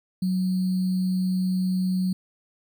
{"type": "tone with sample-and-hold", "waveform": "sine", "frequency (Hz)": 185, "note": "F#3", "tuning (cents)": 0, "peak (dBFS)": -21, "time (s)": [0.22, 2.13], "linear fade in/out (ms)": 5, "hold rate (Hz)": 4410, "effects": []}